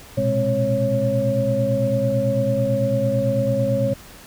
sine tone cluster, 116.5 / 125.5 / 206.1 / 262.7 / 550 Hz, A#2 / B2 / G#3 / C4 / C#5, -1 / +28 / -13 / +7 / -14 cents, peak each -25 / -24 / -26 / -28 / -20 dBFS, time 0.17-3.94 s, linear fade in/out 10 ms, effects pink hiss -43 dBFS RMS until 4.26 s

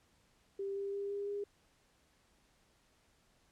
sine tone with pitch steps, 394.4 / 397.4 / 400.4 / 403.4 / 406.4 Hz, G4 / G4 / G4 / G4 / G#4, +11 / +24 / +37 / +50 / -38 cents, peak -36 dBFS, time 0.59-1.44 s, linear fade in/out 5 ms, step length 170 ms, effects pink hiss -71 dBFS RMS until 3.51 s + low-pass 10000 Hz 12 dB/octave

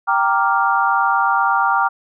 sine chord, G minor seventh, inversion none, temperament equal, 784 / 932.3 / 1174.7 / 1396.9 Hz, G5 / Bb5 / D6 / F6, 0 / 0 / 0 / 0 cents, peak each -19 dBFS, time 0.07-1.89 s, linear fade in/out 20 ms, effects none

